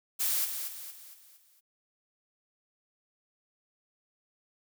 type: noise with echo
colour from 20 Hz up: blue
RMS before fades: -29 dBFS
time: 0.19-0.46 s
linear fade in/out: 20 ms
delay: 230 ms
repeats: 5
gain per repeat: -7 dB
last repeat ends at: 1.61 s
effects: none